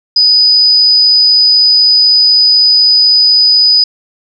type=tone; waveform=sine; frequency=4978 Hz; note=D#8; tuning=in tune; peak=-4 dBFS; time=0.16-3.84 s; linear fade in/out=5 ms; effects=none